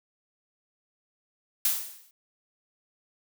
blue noise with exponential decay, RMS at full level -22 dBFS, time 1.65-2.11 s, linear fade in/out 2 ms, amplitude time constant 99 ms, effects none

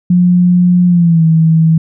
sine tone with pitch glide, 178.2 to 161.53 Hz, F3 to E3, +35 to -35 cents, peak -5 dBFS, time 0.1-1.78 s, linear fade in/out 5 ms, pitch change -170 cents, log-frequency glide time 0.87-1.24 s, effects none

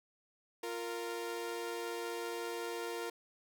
sawtooth tone pair together, 349 / 463.6 Hz, F4 / A#4, -1 / -10 cents, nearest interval perfect fourth, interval 491 cents, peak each -38 / -36 dBFS, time 0.63-3.1 s, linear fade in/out 5 ms, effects none

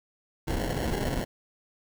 pink noise with sample-and-hold, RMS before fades -29 dBFS, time 0.47-1.25 s, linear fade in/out 10 ms, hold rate 1225 Hz, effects none

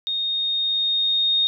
sine tone with level ramp, 3701 Hz, A#7, 13 cents flat, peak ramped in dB -22 to -16 dBFS, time 0.07-1.47 s, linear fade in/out 0 ms, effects none

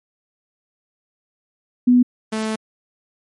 sine / sawtooth tone pair in turn, 246.9 / 218.7 Hz, B3 / A3, 0 / -10 cents, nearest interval major second, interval 210 cents, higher first, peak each -9 / -17 dBFS, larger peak first, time 1.87-2.03 / 2.32-2.56 s, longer second, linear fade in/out 10 ms, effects MP3 48 kbps

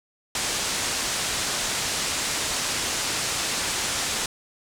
white low-pass noise, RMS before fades -27 dBFS, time 0.35-4.26 s, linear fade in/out 2 ms, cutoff 8500 Hz, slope 24 dB/octave, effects none

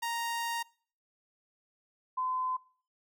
sawtooth / sine tone pair in turn, 932.3 / 1022.5 Hz, A#5 / C6, 0 / -40 cents, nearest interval major second, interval 160 cents, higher second, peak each -28 / -29 dBFS, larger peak first, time 0.02-0.63 / 2.17-2.57 s, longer first, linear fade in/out 10 ms, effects noise-tail reverb RT60 0.5 s tail -25 dB re dry

